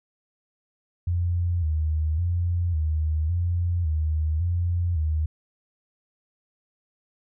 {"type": "tone with vibrato", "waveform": "sine", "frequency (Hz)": 82.4, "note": "E2", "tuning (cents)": 0, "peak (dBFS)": -21, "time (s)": [1.07, 5.26], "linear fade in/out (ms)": 5, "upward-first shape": "square", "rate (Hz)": 0.9, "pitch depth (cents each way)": 98, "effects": []}